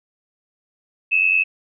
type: tone pair together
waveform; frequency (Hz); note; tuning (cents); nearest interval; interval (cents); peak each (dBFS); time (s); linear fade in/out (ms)
sine; 2554 / 2644; D#7 / E7; +45 / +5; minor second; 60; -17; 1.11-1.44; 20
effects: none

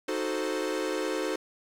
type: chord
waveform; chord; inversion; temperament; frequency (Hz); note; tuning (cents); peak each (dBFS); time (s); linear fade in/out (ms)
45% pulse; D# diminished seventh; none; equal; 311.1 / 370 / 440 / 523.3; D#4 / F#4 / A4 / C5; 0 / 0 / 0 / 0; -34; 0.08-1.36; 5
effects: low-pass 10000 Hz 12 dB/octave + 9-bit

